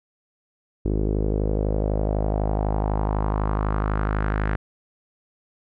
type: tone with low-pass filter sweep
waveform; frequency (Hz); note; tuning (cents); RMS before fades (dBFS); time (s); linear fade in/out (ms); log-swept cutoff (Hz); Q
sawtooth; 52; G#1; +3; -23; 0.85-4.56; 5; 370 to 1700; 2.7
effects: none